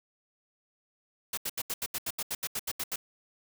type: noise bursts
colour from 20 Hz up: white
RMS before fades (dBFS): -33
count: 14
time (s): 1.33-2.96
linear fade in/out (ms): 5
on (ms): 44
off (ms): 78
effects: none